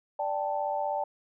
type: chord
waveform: sine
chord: D suspended fourth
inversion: none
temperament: equal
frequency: 587.3 / 784 / 880 Hz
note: D5 / G5 / A5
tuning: 0 / 0 / 0 cents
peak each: -32 dBFS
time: 0.19-1.04 s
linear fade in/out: 5 ms
effects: none